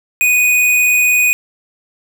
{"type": "tone", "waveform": "square", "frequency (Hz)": 2482, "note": "D#7", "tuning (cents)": -5, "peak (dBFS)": -10, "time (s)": [0.21, 1.33], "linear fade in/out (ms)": 0, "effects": []}